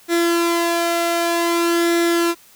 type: tone with flanger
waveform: sawtooth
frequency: 340 Hz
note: F4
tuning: 46 cents flat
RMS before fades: -18 dBFS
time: 0.08-2.35 s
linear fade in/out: 50 ms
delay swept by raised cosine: 0.53 to 1.39 ms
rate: 0.53 Hz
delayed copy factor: +0.5
effects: white hiss -49 dBFS RMS until 2.55 s